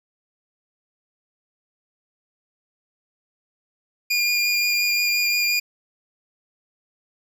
25% pulse tone with vibrato, 2417 Hz, D7, 49 cents sharp, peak -15 dBFS, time 4.1-5.6 s, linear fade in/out 10 ms, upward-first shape sine, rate 5.7 Hz, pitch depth 12 cents each way, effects none

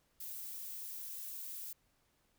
violet noise, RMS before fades -45 dBFS, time 0.2-1.73 s, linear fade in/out 5 ms, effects pink hiss -75 dBFS RMS until 2.38 s

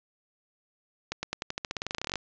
accelerating click train, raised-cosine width 0.2 ms, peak -14 dBFS, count 21, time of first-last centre 1.12-2.157 s, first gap 110 ms, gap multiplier 0.91, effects resampled to 16000 Hz + 9-bit

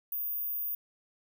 sine tone, 14917 Hz, A#9, in tune, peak -31 dBFS, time 0.12-0.75 s, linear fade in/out 2 ms, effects none

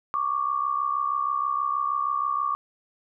sine tone pair together, 1115 / 1181.3 Hz, C#6 / D6, +10 / +10 cents, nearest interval minor second, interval 100 cents, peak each -26 dBFS, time 0.14-2.55 s, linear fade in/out 0 ms, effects none

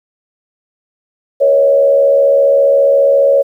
sine tone with frequency modulation, 555 Hz, C#5, 2 cents sharp, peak -6 dBFS, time 1.4-3.43 s, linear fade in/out 20 ms, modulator 74.8 Hz, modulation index 0.63, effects 8-bit

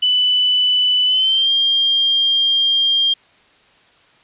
sine tone with pitch glide, 2989 to 3204 Hz, F#7 to G7, +17 to +37 cents, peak -12 dBFS, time 0.02-3.14 s, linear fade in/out 10 ms, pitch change +120 cents, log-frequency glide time 1.06-1.51 s, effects white hiss -52 dBFS RMS until 4.23 s + resampled to 8000 Hz

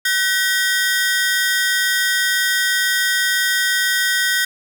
sawtooth ring-modulated tone, 1712 Hz, A6, 48 cents flat, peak -9 dBFS, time 0.05-4.45 s, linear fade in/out 5 ms, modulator 197 Hz, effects none

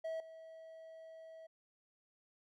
triangle tone with level steps, 647 Hz, E5, 32 cents flat, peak -36 / -49 dBFS, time 0.04-1.47 s, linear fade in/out 10 ms, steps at 0.2 s, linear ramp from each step 2 ms, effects none

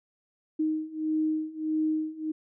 sine beating tone pair, 311.1 / 312.7 Hz, D#4 / D#4, 0 / +9 cents, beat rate 1.6 Hz, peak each -30 / -28 dBFS, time 0.59-2.32 s, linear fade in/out 10 ms, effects none

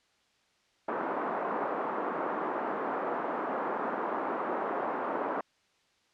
white band-pass noise, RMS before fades -33 dBFS, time 0.88-5.41 s, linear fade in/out 5 ms, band 240 to 1200 Hz, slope 24 dB/octave, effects white hiss -69 dBFS RMS until 6.13 s + low-pass 5000 Hz 12 dB/octave

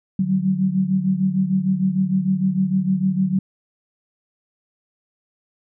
sine tone cluster, 150.4 / 187.6 / 194.2 Hz, D3 / F#3 / G3, +42 / +24 / -16 cents, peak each -27 / -18 / -23 dBFS, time 0.19-3.39 s, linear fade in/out 5 ms, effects none

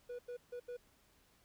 triangle tone bursts at uneven times, 487.7 Hz, B4, 22 cents flat, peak -40 dBFS, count 4, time 0.09-0.19 / 0.28-0.37 / 0.52-0.6 / 0.68-0.77 s, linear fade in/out 10 ms, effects pink hiss -70 dBFS RMS until 1.44 s

